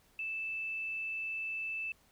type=tone; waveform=sine; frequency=2637 Hz; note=E7; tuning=in tune; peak=-35 dBFS; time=0.19-1.92 s; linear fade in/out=2 ms; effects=pink hiss -67 dBFS RMS until 2.11 s